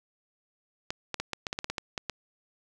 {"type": "clicks", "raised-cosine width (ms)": 0.2, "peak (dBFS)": -14, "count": 12, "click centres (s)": [0.905, 1.143, 1.2, 1.333, 1.468, 1.529, 1.589, 1.644, 1.7, 1.782, 1.978, 2.097], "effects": []}